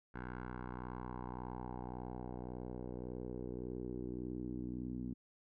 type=tone with low-pass filter sweep; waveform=10% pulse; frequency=61.8 Hz; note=B1; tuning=2 cents sharp; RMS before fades=-44 dBFS; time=0.14-5.14 s; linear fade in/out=10 ms; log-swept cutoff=1500 to 250 Hz; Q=3; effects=none